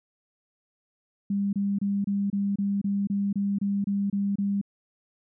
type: tone bursts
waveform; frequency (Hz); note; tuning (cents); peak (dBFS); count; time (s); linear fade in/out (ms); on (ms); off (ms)
sine; 200; G3; +35; -23; 13; 1.3-4.614; 5; 230; 27
effects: none